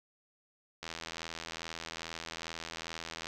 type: click train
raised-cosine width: 0.2 ms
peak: -22 dBFS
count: 202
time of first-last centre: 0.83-3.269 s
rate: 82.4 Hz
effects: none